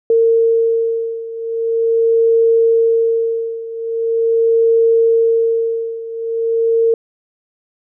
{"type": "beating tone pair", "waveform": "sine", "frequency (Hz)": [456.6, 457.02], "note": ["A#4", "A#4"], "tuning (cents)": [-36, -34], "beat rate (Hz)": 0.42, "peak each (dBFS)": [-13, -16], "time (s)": [0.1, 6.94], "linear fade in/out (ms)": 2, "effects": []}